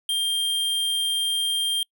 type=tone; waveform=square; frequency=3191 Hz; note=G7; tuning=30 cents sharp; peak=-22 dBFS; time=0.09-1.83 s; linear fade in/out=2 ms; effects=noise-tail reverb RT60 0.1 s tail -26 dB re dry